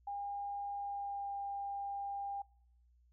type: tone with pitch glide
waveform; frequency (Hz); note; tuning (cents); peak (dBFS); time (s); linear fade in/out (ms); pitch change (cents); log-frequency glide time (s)
sine; 807 to 800; G#5 to G5; -50 to +35; -38; 0.07-2.42; 5; -15; 0.73-1.35
effects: noise-tail reverb RT60 0.7 s tail -26 dB re dry + added 60 Hz sine -65 dBFS peak until 3.12 s